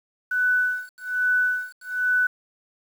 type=tone with tremolo; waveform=sine; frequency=1493 Hz; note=F#6; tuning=15 cents sharp; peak=-17 dBFS; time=0.31-2.27 s; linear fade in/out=5 ms; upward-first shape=sine; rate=1.2 Hz; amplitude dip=100%; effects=8-bit